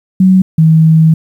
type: tone pair in turn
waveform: sine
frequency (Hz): 187.3 / 159.94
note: F#3 / D#3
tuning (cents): +21 / +48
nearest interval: minor third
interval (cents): 273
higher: first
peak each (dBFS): -3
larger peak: neither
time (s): 0.2-0.42 / 0.58-1.14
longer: second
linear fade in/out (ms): 5
effects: 7-bit